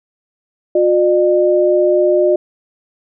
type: tone pair together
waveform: sine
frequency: 359.6 / 603.9 Hz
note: F#4 / D5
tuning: -49 / +48 cents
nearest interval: major sixth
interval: 897 cents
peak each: -12 dBFS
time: 0.75-2.36 s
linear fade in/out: 5 ms
effects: none